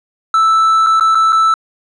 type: tone with dropouts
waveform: triangle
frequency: 1318.5 Hz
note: E6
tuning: in tune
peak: -6 dBFS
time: 0.34-1.54 s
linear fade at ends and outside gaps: 2 ms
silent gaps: 0.864-0.868 / 0.998-1.008 / 1.148-1.153 / 1.323-1.328 s
effects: resampled to 22050 Hz